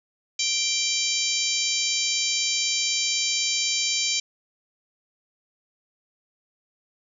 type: harmonic tone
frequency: 784 Hz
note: G5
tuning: in tune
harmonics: 3 / 4 / 5 / 6 / 7 / 8 / 9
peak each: -30 / -30 / -30 / -30 / -30 / -30 / -30 dBFS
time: 0.39-4.2 s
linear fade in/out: 5 ms
effects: none